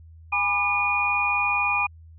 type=tone cluster; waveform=sine; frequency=820 / 984 / 1198 / 2446 Hz; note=G#5 / B5 / D6 / D#7; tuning=-22 / -7 / +34 / -30 cents; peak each=-28 / -29 / -29 / -22 dBFS; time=0.32-1.87 s; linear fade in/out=10 ms; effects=added 81 Hz sine -44 dBFS peak until 2.18 s